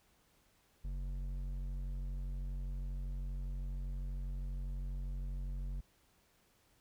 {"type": "tone with hard clipping", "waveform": "sine", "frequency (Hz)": 46.25, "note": "F#1", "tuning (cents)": 0, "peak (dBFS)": -39, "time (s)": [0.84, 5.81], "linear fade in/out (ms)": 10, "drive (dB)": 8, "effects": ["pink hiss -71 dBFS RMS until 6.8 s"]}